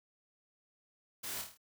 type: noise with echo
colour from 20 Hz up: white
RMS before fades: -42 dBFS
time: 1.23-1.42 s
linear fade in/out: 10 ms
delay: 26 ms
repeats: 6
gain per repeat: -4 dB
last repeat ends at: 1.576 s
effects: none